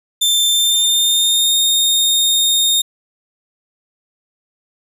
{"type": "tone with pitch glide", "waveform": "sawtooth", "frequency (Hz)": [3566, 3683], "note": ["A7", "A#7"], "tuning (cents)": [22, -22], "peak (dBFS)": -9, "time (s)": [0.21, 2.82], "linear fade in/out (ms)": 10, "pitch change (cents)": 56, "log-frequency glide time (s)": [0.48, 1.56], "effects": []}